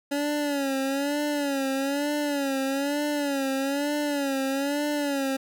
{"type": "tone with vibrato", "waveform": "25% pulse", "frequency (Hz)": 281.5, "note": "C#4", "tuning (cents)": 27, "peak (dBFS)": -21, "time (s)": [0.11, 5.37], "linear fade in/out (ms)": 10, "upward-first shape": "sine", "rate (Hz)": 1.1, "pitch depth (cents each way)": 85, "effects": []}